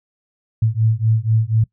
sine beating tone pair, 109.2 / 113.3 Hz, A2 / A#2, -13 / -49 cents, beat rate 4.1 Hz, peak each -17 dBFS, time 0.62-1.64 s, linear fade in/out 5 ms, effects noise-tail reverb RT60 0.1 s tail -22 dB re dry

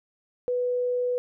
sine tone, 493.9 Hz, B4, in tune, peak -23 dBFS, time 0.48-1.18 s, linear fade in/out 0 ms, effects none

